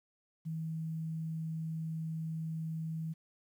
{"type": "tone", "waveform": "sine", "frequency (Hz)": 160.7, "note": "E3", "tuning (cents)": -44, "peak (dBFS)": -35, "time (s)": [0.45, 3.14], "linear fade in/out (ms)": 20, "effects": ["11-bit"]}